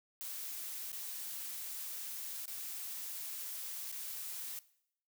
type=noise with dropouts; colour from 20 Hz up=blue; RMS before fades=-43 dBFS; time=0.21-4.59 s; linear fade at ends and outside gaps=0 ms; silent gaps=0.918-0.929 / 2.456-2.479 / 3.915-3.925 s; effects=noise-tail reverb RT60 0.7 s tail -19 dB re dry